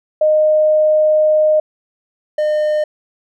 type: tone pair in turn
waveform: sine / triangle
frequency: 616 / 607.5 Hz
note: D#5 / D#5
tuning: -17 / -42 cents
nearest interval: unison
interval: 25 cents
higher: first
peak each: -9 / -11 dBFS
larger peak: first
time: 0.21-1.6 / 2.38-2.84 s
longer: first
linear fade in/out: 5 ms
effects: none